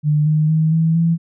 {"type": "tone with pitch steps", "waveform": "sine", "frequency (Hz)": [150, 153.95, 158, 162.17, 166.44], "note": ["D3", "D#3", "D#3", "E3", "E3"], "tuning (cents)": [37, -18, 27, -28, 17], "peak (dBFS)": -12, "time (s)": [0.03, 1.18], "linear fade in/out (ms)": 50, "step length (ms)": 230, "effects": []}